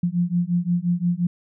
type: beating tone pair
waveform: sine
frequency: 172.1 / 177.8 Hz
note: F3 / F3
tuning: -25 / +31 cents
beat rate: 5.7 Hz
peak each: -22 dBFS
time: 0.03-1.27 s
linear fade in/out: 5 ms
effects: none